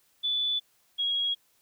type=tone pair in turn; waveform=sine; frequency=3475 / 3304 Hz; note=A7 / G#7; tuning=-22 / -10 cents; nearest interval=minor second; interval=88 cents; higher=first; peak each=-25 dBFS; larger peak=neither; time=0.23-0.6 / 0.98-1.35 s; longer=neither; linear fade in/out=20 ms; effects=white hiss -67 dBFS RMS until 1.61 s